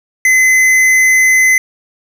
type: tone with hard clipping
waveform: triangle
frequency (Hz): 2040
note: C7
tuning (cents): -44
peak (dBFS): -8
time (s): 0.25-1.58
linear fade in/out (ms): 2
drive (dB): 15
effects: none